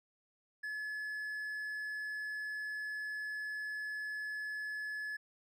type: tone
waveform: triangle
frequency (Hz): 1711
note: A6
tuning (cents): -49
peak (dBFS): -36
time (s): 0.63-5.17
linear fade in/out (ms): 10
effects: none